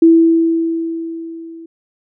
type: tone with level ramp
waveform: sine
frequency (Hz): 329.6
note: E4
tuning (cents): 0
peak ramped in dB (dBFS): -3 to -31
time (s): 0.02-1.66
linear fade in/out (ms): 5
effects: none